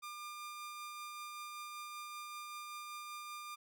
sawtooth tone with tremolo, 1200 Hz, D6, 37 cents sharp, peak -40 dBFS, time 0.02-3.56 s, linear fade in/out 20 ms, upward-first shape triangle, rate 5.2 Hz, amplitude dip 25%, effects none

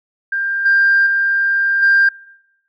sine tone with level steps, 1592 Hz, G6, 26 cents sharp, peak -16 / -8 / -12 / -7 dBFS, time 0.32-2.09 s, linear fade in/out 5 ms, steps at 0.65 / 1.06 / 1.82 s, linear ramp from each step 10 ms, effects noise-tail reverb RT60 0.9 s tail -25 dB re dry + tanh soft clip ceiling -5 dBFS

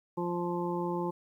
harmonic tone, 174.61 Hz, F3, in tune, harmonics 1 / 2 / 3 / 5 / 6, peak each -35 / -33 / -40 / -37 / -41 dBFS, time 0.17-1.11 s, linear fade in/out 10 ms, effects 11-bit

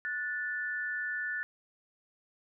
sine tone pair together, 1466 / 1760 Hz, F#6 / A6, -16 / 0 cents, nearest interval minor third, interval 316 cents, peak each -36 / -34 dBFS, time 0.05-1.43 s, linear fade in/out 0 ms, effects none

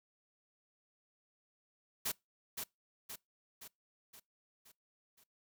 white noise with echo, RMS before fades -36 dBFS, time 2.05-2.12 s, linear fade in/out 10 ms, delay 520 ms, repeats 6, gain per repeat -5 dB, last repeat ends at 5.24 s, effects noise-tail reverb RT60 0.2 s tail -24 dB re dry

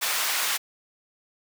pink high-pass noise, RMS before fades -26 dBFS, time 0.01-0.58 s, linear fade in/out 20 ms, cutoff 1200 Hz, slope 12 dB/octave, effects none

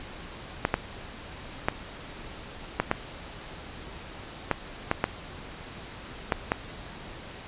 clicks, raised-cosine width 0.5 ms, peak -7 dBFS, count 10, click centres 0.651 / 0.741 / 1.685 / 2.8 / 2.914 / 4.513 / 4.914 / 5.041 / 6.322 / 6.519 s, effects pink hiss -42 dBFS RMS until 7.47 s + resampled to 8000 Hz

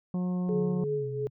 harmonic tone, 180.5 Hz, F#3, 43 cents flat, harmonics 1 / 2 / 3 / 4 / 5 / 6, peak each -27 / -41 / -44 / -48 / -52 / -51 dBFS, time 0.14-0.84 s, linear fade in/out 2 ms
sine tone with tremolo, 423.8 Hz, G#4, 35 cents sharp, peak -26 dBFS, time 0.49-1.27 s, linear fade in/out 0 ms, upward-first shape triangle, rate 2.8 Hz, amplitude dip 70%
sine tone with pitch glide, 146.83 to 130.06 Hz, D3 to C3, 0 to -10 cents, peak -34 dBFS, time 0.5-1.3 s, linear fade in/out 50 ms, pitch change -210 cents, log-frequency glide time 0.96-1.06 s
effects none

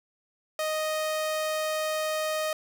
sawtooth tone, 622.3 Hz, D#5, in tune, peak -23 dBFS, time 0.59-2.53 s, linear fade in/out 2 ms, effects none

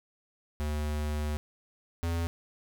square tone pair in turn, 75 / 84.08 Hz, D2 / E2, +37 / +35 cents, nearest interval major second, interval 198 cents, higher second, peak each -30 / -29 dBFS, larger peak second, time 0.6-1.37 / 2.03-2.27 s, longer first, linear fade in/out 0 ms, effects none

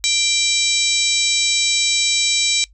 harmonic tone, 784 Hz, G5, in tune, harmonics 3 / 4 / 5 / 6 / 7 / 8 / 9 / 10, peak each -23 / -29 / -19 / -31 / -25 / -26 / -26 / -24 dBFS, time 0.04-2.64 s, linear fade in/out 0 ms, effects noise-tail reverb RT60 0.1 s tail -20 dB re dry + added 50 Hz sine -46 dBFS peak until 2.73 s

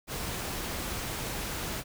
pink noise, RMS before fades -35 dBFS, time 0.07-1.84 s, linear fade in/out 50 ms, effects none

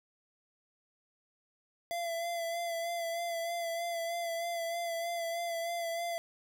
square tone with vibrato, 678 Hz, E5, 49 cents sharp, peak -34 dBFS, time 1.91-6.18 s, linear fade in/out 0 ms, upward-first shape sine, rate 3.2 Hz, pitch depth 29 cents each way, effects none

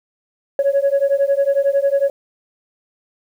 sine beating tone pair, 551 / 562 Hz, C#5 / C#5, -11 / +24 cents, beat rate 11 Hz, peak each -15 dBFS, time 0.59-2.1 s, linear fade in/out 2 ms, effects tanh soft clip ceiling -9 dBFS + 8-bit

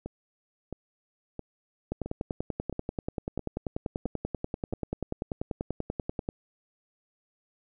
two click trains, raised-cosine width 2 ms, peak -22 / -17 dBFS, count 8 / 46, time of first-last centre 0.06-4.727 / 1.92-6.289 s, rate 1.5 / 10.3 Hz, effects none

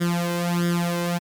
sawtooth tone with flanger, 173.1 Hz, F3, 15 cents flat, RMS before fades -23 dBFS, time 0-1.19 s, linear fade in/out 20 ms, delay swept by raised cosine 0.58 to 1.98 ms, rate 1.5 Hz, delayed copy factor +0.85, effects MP3 96 kbps

